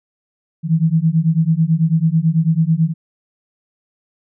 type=beating tone pair; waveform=sine; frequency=157.5 / 166.6 Hz; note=D#3 / E3; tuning=+21 / +19 cents; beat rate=9.1 Hz; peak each=-15 dBFS; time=0.63-2.94 s; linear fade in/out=50 ms; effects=none